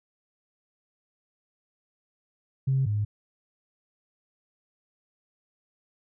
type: tone pair in turn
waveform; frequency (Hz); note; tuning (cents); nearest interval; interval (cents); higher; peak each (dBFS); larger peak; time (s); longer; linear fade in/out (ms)
sine; 133.8 / 104.43; C3 / G#2; +39 / +10; major third; 429; first; -20 / -23; first; 2.67-2.86 / 2.86-3.05; neither; 10
effects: tanh soft clip ceiling -16 dBFS